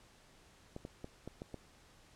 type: clicks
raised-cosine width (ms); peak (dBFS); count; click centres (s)
2; -30; 6; 0.764 / 0.851 / 1.044 / 1.276 / 1.419 / 1.543
effects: pink hiss -63 dBFS RMS until 2.15 s + low-pass 9000 Hz 12 dB/octave

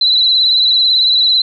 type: tone with vibrato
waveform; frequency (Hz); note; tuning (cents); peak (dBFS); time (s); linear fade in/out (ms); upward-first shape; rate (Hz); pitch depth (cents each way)
sine; 3994; B7; +19; -8; 0.01-1.42; 5; triangle; 18; 58
effects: none

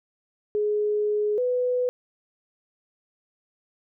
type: tone pair in turn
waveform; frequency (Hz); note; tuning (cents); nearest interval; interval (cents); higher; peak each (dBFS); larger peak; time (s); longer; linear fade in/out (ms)
sine; 419.3 / 497.5; G#4 / B4; +17 / +13; minor third; 296; second; -21; neither; 0.55-1.38 / 1.38-1.89; first; 0
effects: none

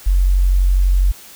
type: tone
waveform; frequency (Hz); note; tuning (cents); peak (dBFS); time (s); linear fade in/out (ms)
sine; 46.03; F#1; -8; -10; 0.06-1.12; 10
effects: white hiss -40 dBFS RMS until 1.35 s

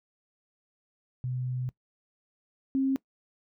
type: tone pair in turn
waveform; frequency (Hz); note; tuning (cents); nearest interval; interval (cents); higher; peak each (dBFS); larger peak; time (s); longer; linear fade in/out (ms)
sine; 126.5 / 268; B2 / C4; +42 / +42; octave + minor second; 1300; second; -29 / -23; second; 1.24-1.69 / 2.75-2.96; first; 0
effects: noise-tail reverb RT60 0.1 s tail -21 dB re dry

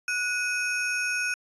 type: ring-modulated tone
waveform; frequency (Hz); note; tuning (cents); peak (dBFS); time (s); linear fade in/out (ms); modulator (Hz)
square; 1993; B6; +15; -23; 0.08-1.34; 2; 525
effects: resampled to 22050 Hz

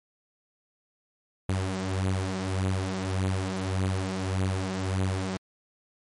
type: beating tone pair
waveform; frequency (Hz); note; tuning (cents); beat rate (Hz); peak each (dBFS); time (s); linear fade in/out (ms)
sawtooth; 93.5 / 95.2; F#2 / F#2; +19 / +50; 1.7; -27 / -24; 1.49-5.37; 0
effects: MP3 48 kbps

